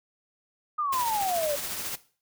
sine exponential sweep, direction down, 1245 to 561 Hz, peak -25 dBFS, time 0.78-1.56 s, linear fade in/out 10 ms
white noise with tremolo, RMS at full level -32 dBFS, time 0.92-1.96 s, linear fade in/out 10 ms, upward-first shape triangle, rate 14 Hz, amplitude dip 40%
effects noise-tail reverb RT60 0.4 s tail -17 dB re dry

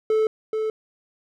triangle tone with echo, 436.3 Hz, A4, 15 cents flat, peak -15 dBFS, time 0.1-0.27 s, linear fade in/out 2 ms, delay 430 ms, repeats 1, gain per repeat -5 dB, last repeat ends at 0.7 s, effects none

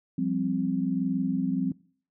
sine chord, F suspended second, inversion none, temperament equal, 174.61 / 196 / 261.6 Hz, F3 / G3 / C4, 0 / 0 / 0 cents, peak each -30 / -30 / -27 dBFS, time 0.18-1.72 s, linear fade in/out 5 ms, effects noise-tail reverb RT60 0.5 s tail -22 dB re dry

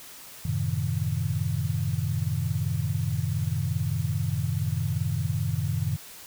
sine chord, F# diminished seventh, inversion none, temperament equal, 92.5 / 110 / 130.81 / 155.56 Hz, F#2 / A2 / C3 / Eb3, 0 / 0 / 0 / 0 cents, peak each -30 dBFS, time 0.45-5.97 s, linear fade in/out 5 ms, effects white hiss -45 dBFS RMS until 6.26 s

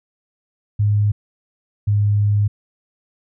sine tone pair in turn, 103.83 / 103.23 Hz, G#2 / G#2, 0 / -10 cents, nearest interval unison, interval 10 cents, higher first, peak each -13 dBFS, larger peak neither, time 0.79-1.12 / 1.87-2.48 s, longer second, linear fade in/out 10 ms, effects none

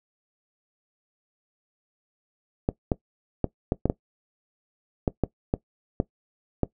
clicks, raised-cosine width 2 ms, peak -8 dBFS, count 11, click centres 2.689 / 2.918 / 3.443 / 3.721 / 3.856 / 3.899 / 5.078 / 5.237 / 5.539 / 6.001 / 6.633 s, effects noise-tail reverb RT60 0.1 s tail -19 dB re dry

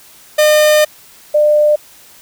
45% pulse / sine tone pair in turn, 607 / 598.6 Hz, D#5 / D5, -43 / +33 cents, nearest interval unison, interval 24 cents, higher first, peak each -7 dBFS, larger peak neither, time 0.38-0.85 / 1.34-1.76 s, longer first, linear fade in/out 10 ms, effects white hiss -42 dBFS RMS until 2.21 s

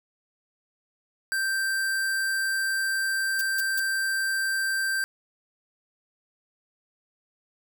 square tone, 1568 Hz, G6, in tune, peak -25 dBFS, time 1.32-5.04 s, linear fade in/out 0 ms
violet noise bursts, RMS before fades -30 dBFS, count 3, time 3.39-3.796 s, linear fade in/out 0 ms, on 22 ms, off 170 ms
effects none

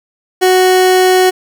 30% pulse tone, 370 Hz, F#4, in tune, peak -4 dBFS, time 0.41-1.31 s, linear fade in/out 20 ms, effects none

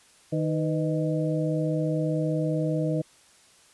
harmonic tone with a mistuned harmonic, 155.56 Hz, D#3, in tune, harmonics 1 / 2 / 3 / 4, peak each -26 / -29 / -31 / -32 dBFS, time 0.32-3.02 s, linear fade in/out 10 ms, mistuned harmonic 3, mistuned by +110 cents, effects white hiss -57 dBFS RMS until 3.73 s + resampled to 24000 Hz

